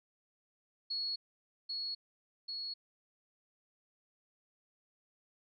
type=tone with echo; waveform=sine; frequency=4347 Hz; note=C#8; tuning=35 cents flat; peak=-34 dBFS; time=0.9-1.16 s; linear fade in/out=10 ms; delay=790 ms; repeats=2; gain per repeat=-2 dB; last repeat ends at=2.74 s; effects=none